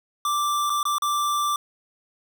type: tone with dropouts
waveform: square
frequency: 1175 Hz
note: D6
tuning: 1 cent sharp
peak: -22 dBFS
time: 0.25-1.56 s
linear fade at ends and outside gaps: 2 ms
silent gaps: 0.697-0.701 / 0.83-0.853 / 0.983-1.021 s
effects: none